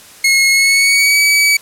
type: tone with pitch glide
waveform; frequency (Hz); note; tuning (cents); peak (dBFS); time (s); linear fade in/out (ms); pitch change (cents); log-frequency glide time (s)
sawtooth; 2168 to 2281; C#7 to C#7; -39 to +49; -5; 0.24-1.57; 5; +88; 0.51-1.19
effects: white hiss -39 dBFS RMS until 1.61 s + low-pass 12000 Hz 12 dB/octave